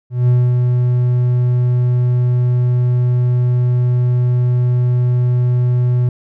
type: tone with ADSR envelope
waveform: triangle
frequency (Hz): 123.47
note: B2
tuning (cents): 0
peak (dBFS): -6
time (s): 0.1-6.09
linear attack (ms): 180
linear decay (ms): 240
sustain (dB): -3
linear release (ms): 3
effects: none